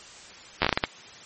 slowing click train, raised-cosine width 0.3 ms, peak -4 dBFS, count 8, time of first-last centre 0.62-0.839 s, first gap 11 ms, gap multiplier 1.34, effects white hiss -46 dBFS RMS until 1.25 s + MP3 32 kbps

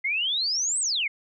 sine exponential two-way sweep, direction up then down, 2064 to 8470 to 2064 Hz, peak -23 dBFS, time 0.04-1.08 s, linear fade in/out 10 ms, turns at 0.8 s, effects none

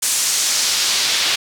pink noise with band-pass filter sweep, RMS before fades -18 dBFS, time 0.02-1.36 s, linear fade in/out 10 ms, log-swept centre 8100 to 3700 Hz, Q 1.3, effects none

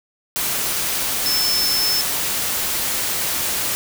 sine tone in noise, 5274 Hz, E8, in tune, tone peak -18 dBFS, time 1.26-2.01 s, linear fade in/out 0 ms, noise white, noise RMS -22 dBFS, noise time 0.36-3.75 s, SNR +1 dB, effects none

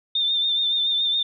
sine tone with vibrato, 3600 Hz, A7, 39 cents sharp, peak -19 dBFS, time 0.15-1.23 s, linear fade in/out 5 ms, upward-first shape triangle, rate 7.1 Hz, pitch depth 47 cents each way, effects none

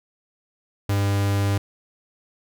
45% pulse tone, 100.1 Hz, G2, 37 cents sharp, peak -19 dBFS, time 0.89-1.58 s, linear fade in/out 5 ms, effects none

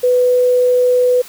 sine tone, 497.1 Hz, B4, 11 cents sharp, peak -9 dBFS, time 0.03-1.22 s, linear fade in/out 10 ms, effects white hiss -37 dBFS RMS until 1.28 s

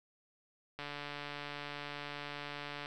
click train, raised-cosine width 0.3 ms, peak -26 dBFS, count 301, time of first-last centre 0.79-2.859 s, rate 145 Hz, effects none

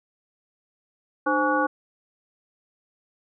sine tone cluster, 301.3 / 521 / 836 / 1131 / 1462 Hz, D4 / C5 / G#5 / C#6 / F#6, +44 / -7 / +11 / +34 / -21 cents, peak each -26 dBFS, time 1.26-1.67 s, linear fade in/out 10 ms, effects none

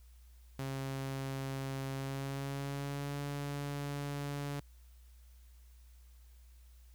sawtooth tone with pitch glide, 135.2 to 142.74 Hz, C#3 to D3, -43 to -49 cents, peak -33 dBFS, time 0.59-4.6 s, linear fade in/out 2 ms, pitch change +94 cents, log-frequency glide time 1.95-3.17 s, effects added 60 Hz sine -55 dBFS peak until 6.94 s + white hiss -70 dBFS RMS until 6.94 s

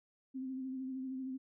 sine tone with vibrato, 261.6 Hz, C4, in tune, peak -38 dBFS, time 0.34-1.38 s, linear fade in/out 20 ms, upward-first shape sine, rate 13 Hz, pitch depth 31 cents each way, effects none

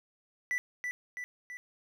triangle tone with echo, 1975.5 Hz, B6, in tune, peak -27 dBFS, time 0.51-0.58 s, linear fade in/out 0 ms, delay 330 ms, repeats 3, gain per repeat -4 dB, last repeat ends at 1.57 s, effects none

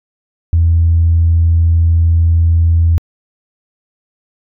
sine tone, 83.3 Hz, E2, 19 cents sharp, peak -6 dBFS, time 0.53-2.98 s, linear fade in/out 0 ms, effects tanh soft clip ceiling -2 dBFS

